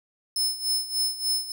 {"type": "tone with tremolo", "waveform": "sawtooth", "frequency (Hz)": 5230, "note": "E8", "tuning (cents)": -15, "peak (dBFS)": -19, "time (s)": [0.36, 1.52], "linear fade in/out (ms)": 2, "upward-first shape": "sine", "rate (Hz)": 3.4, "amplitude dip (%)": 80, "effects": []}